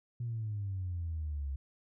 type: exponential sweep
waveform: sine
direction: down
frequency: 121.3 to 67 Hz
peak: -33 dBFS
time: 0.2-1.56 s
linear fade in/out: 5 ms
effects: tanh soft clip ceiling -29 dBFS